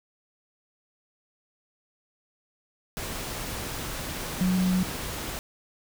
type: tone in noise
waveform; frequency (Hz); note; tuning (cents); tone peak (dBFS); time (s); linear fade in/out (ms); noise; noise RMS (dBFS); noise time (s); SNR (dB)
sine; 184.3; F#3; -7; -21; 4.41-4.83; 0; pink; -34; 2.97-5.39; +10
effects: none